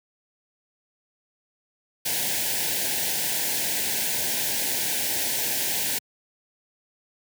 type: band-stop noise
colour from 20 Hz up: white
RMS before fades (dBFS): -26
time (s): 2.05-5.99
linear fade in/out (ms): 10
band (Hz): 960 to 1500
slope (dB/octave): 96
effects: high-pass 100 Hz 12 dB/octave